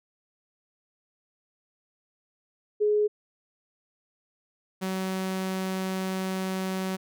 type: tone pair in turn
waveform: sine / sawtooth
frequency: 419.7 / 188.58 Hz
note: G#4 / F#3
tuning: +18 / +33 cents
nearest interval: octave + major second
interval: 1385 cents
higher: first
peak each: -20 / -24 dBFS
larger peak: first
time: 2.8-3.08 / 4.81-6.97 s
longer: second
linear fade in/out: 20 ms
effects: none